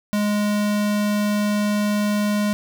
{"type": "tone", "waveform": "square", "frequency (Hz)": 207.7, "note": "G#3", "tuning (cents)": 0, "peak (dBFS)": -19, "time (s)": [0.13, 2.53], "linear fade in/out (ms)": 0, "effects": []}